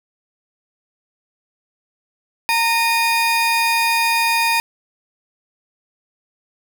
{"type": "tone pair together", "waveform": "35% pulse", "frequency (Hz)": [921.5, 2460], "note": ["A#5", "D#7"], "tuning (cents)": [-20, -20], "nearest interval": "octave + perfect fourth", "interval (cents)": 1700, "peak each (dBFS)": -16, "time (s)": [2.49, 4.6], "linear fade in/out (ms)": 0, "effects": []}